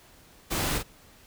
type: noise with echo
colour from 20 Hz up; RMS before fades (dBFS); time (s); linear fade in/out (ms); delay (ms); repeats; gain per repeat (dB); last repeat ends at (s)
pink; -29; 0.5-0.79; 20; 43; 1; -5; 0.833
effects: pink hiss -55 dBFS RMS until 1.26 s